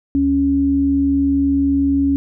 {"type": "tone pair together", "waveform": "sine", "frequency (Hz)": [73.37, 277.2], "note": ["D2", "C#4"], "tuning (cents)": [-1, 0], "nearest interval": "octave + major seventh", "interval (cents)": 2301, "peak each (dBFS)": [-23, -13], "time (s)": [0.15, 2.16], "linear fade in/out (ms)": 0, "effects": []}